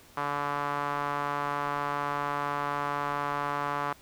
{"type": "tone with band-pass filter", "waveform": "sawtooth", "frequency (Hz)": 144.2, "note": "D3", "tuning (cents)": -31, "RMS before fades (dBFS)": -31, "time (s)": [0.17, 3.93], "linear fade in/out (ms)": 5, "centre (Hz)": 1100, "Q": 2.6, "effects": ["pink hiss -55 dBFS RMS until 4.01 s"]}